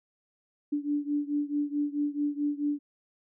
sine beating tone pair, 290 / 294.6 Hz, D4 / D4, -22 / +6 cents, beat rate 4.6 Hz, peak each -29 / -31 dBFS, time 0.72-2.79 s, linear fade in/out 10 ms, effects none

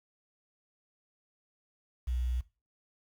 sine tone with quantisation, 61.74 Hz, B1, in tune, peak -29 dBFS, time 2.07-2.41 s, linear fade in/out 10 ms, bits 9, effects noise-tail reverb RT60 0.3 s tail -18 dB re dry

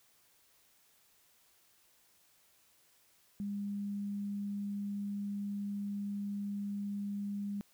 sine tone, 202.3 Hz, G#3, 45 cents flat, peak -35 dBFS, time 3.4-7.61 s, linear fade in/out 0 ms, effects white hiss -68 dBFS RMS until 7.73 s

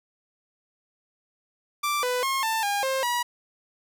sawtooth tone with pitch steps, 1174 / 497.6 / 1076 / 890 / 810 / 531 / 966 Hz, D6 / B4 / C6 / A5 / G#5 / C5 / B5, -1 / +13 / +48 / +20 / -43 / +25 / -39 cents, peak -20 dBFS, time 1.83-3.23 s, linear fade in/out 10 ms, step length 200 ms, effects none

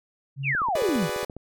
sine tone, 137.1 Hz, C#3, 19 cents flat, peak -28 dBFS, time 0.36-0.56 s, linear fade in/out 50 ms
sine exponential sweep, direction down, 2900 to 137.6 Hz, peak -22 dBFS, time 0.43-1.09 s, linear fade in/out 50 ms
click train, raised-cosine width 2 ms, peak -25 dBFS, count 13, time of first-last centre 0.55-1.366 s, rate 14.7 Hz
sawtooth chord, G# half-diminished seventh, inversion third, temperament equal, 370 / 415.3 / 493.9 / 587.3 Hz, F#4 / G#4 / B4 / D5, 0 / 0 / 0 / 0 cents, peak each -31 / -29 / -28 / -29 dBFS, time 0.75-1.25 s, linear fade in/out 5 ms
effects none

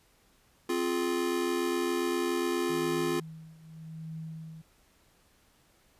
square chord, F minor, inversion second, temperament just, 261.9 / 349.2 / 419.1 Hz, C4 / F4 / Ab4, +2 / 0 / +16 cents, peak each -35 / -30 / -36 dBFS, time 0.69-3.2 s, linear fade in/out 5 ms
sine tone with tremolo, 160 Hz, D#3, 49 cents sharp, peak -36 dBFS, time 2.69-4.62 s, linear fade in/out 10 ms, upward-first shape triangle, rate 0.84 Hz, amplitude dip 85%
effects pink hiss -65 dBFS RMS until 5.99 s + resampled to 32000 Hz

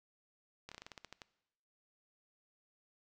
slowing click train, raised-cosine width 0.2 ms, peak -30 dBFS, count 11, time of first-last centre 0.69-1.218 s, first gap 26 ms, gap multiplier 1.15, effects noise-tail reverb RT60 0.9 s tail -20 dB re dry

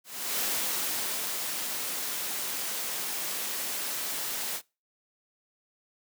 white noise with ADSR envelope, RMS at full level -29 dBFS, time 0.04-4.62 s, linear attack 350 ms, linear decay 980 ms, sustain -4 dB, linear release 67 ms, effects noise-tail reverb RT60 0.3 s tail -25 dB re dry + high-pass 200 Hz 12 dB/octave

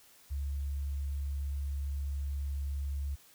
sine tone, 70.2 Hz, C#2, 22 cents sharp, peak -32 dBFS, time 0.3-3.16 s, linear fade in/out 20 ms, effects white hiss -60 dBFS RMS until 3.34 s

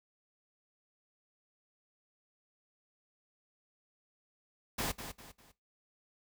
pink noise with echo, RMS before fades -35 dBFS, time 4.78-4.92 s, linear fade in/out 10 ms, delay 200 ms, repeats 3, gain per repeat -9 dB, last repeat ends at 5.52 s, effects noise-tail reverb RT60 0.2 s tail -17 dB re dry

